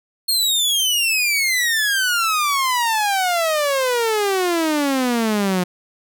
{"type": "exponential sweep", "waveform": "sawtooth", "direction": "down", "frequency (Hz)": [4312, 176.9], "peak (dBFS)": -13, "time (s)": [0.28, 5.64], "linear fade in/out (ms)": 10, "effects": []}